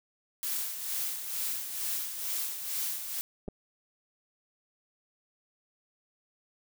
blue noise with tremolo, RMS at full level -32 dBFS, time 0.43-3.21 s, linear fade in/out 0 ms, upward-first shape sine, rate 2.2 Hz, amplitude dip 55%
clicks, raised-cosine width 2 ms, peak -28 / -24 dBFS, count 2, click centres 3.48 / 3.485 s
effects none

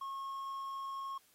triangle tone, 1087 Hz, C#6, 34 cents flat, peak -37 dBFS, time 0.01-1.18 s, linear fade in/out 5 ms, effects white hiss -68 dBFS RMS until 1.34 s + AAC 48 kbps

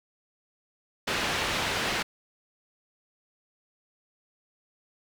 white low-pass noise, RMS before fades -29 dBFS, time 1.07-2.03 s, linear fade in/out 10 ms, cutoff 3100 Hz, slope 12 dB/octave, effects none

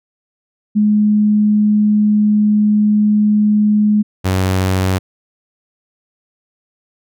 sine / sawtooth tone pair in turn, 210.2 / 93.9 Hz, G#3 / F#2, +21 / +26 cents, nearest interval octave + major second, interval 1395 cents, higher first, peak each -9 dBFS, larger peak neither, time 0.75-4.03 / 4.24-4.99 s, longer first, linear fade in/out 20 ms, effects none

